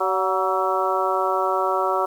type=harmonic tone with a mistuned harmonic; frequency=189.4 Hz; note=F#3; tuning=41 cents sharp; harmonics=2 / 3 / 4 / 5 / 6 / 7; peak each=-26 / -26 / -26 / -26 / -26 / -26 dBFS; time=0-2.06 s; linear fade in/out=10 ms; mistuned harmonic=4; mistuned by=-44 cents; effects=8-bit